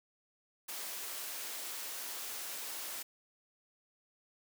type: high-pass noise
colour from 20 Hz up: white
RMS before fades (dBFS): -42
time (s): 0.68-3.03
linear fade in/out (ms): 10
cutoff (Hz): 350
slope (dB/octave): 12
effects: none